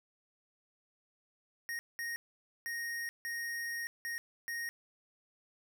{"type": "tone bursts at uneven times", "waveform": "square", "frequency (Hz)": 1864.7, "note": "A#6", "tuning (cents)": 0, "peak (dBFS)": -37, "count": 6, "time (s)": [[1.69, 1.79], [1.99, 2.16], [2.66, 3.09], [3.25, 3.87], [4.05, 4.18], [4.48, 4.69]], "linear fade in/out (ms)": 0, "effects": []}